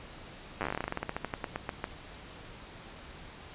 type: slowing click train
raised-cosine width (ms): 0.5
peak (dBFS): -17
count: 25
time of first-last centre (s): 0.61-1.841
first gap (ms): 9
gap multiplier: 1.13
effects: pink hiss -48 dBFS RMS until 3.54 s + resampled to 8000 Hz